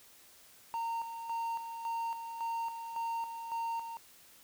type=tone with tremolo; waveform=triangle; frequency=920 Hz; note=A#5; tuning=23 cents flat; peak=-31 dBFS; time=0.74-3.97 s; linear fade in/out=0 ms; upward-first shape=square; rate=1.8 Hz; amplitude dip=55%; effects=white hiss -59 dBFS RMS until 4.43 s